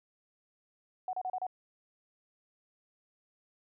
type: tone bursts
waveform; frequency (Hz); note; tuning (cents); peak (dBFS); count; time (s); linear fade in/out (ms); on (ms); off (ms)
sine; 741; F#5; +2; -32; 5; 1.08-1.467; 2; 51; 33
effects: none